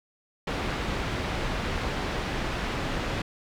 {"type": "low-pass noise", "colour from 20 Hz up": "pink", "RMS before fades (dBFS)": -30, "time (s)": [0.47, 3.22], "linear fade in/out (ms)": 5, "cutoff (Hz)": 3300, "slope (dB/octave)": 12, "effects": []}